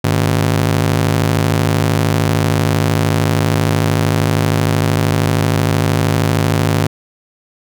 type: ring-modulated tone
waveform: sawtooth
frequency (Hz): 125.8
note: B2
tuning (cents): +32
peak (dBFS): -5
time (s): 0.04-6.87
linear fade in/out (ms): 2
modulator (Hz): 26.5
effects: none